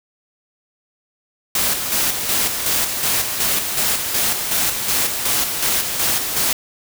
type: noise with tremolo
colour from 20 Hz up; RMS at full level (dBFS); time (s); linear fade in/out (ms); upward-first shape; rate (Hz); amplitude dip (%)
white; -18; 1.55-6.53; 2; square; 2.7; 45
effects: none